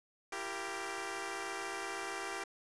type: chord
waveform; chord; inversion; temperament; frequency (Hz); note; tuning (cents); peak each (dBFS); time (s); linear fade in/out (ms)
10% pulse; E diminished; none; equal with one note detuned; 337.7 / 392 / 466.2; E4 / G4 / Bb4; +42 / 0 / 0; -36 / -32 / -37; 0.32-2.44; 5
effects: resampled to 22050 Hz + 9-bit